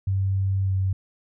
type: tone with pitch glide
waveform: sine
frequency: 96.6 to 95.22 Hz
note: G2 to G2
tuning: -25 to -50 cents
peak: -20 dBFS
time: 0.07-0.93 s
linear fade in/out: 5 ms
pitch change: -25 cents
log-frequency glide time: 0.64-0.72 s
effects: none